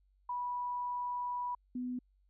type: tone pair in turn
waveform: sine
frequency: 980 / 249.3 Hz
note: B5 / B3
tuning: -14 / +16 cents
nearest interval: 2 octaves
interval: 2370 cents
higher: first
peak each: -34 / -35 dBFS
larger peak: first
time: 0.29-1.55 / 1.75-1.99 s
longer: first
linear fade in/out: 5 ms
effects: added 48 Hz sine -67 dBFS peak until 2.29 s